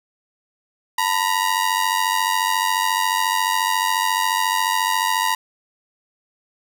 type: ring-modulated tone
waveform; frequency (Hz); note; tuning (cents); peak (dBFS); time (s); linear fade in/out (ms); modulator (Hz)
sawtooth; 950; A#5; +33; -11; 0.98-5.35; 5; 47.1
effects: none